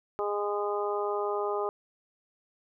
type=harmonic tone; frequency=205.5 Hz; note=G#3; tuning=18 cents flat; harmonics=2 / 3 / 4 / 5 / 6; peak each=-30 / -36 / -35 / -38 / -36 dBFS; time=0.19-1.69 s; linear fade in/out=0 ms; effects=none